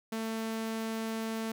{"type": "tone", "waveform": "sawtooth", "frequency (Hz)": 223.2, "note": "A3", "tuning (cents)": 25, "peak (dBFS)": -29, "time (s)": [0.12, 1.52], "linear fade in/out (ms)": 5, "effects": []}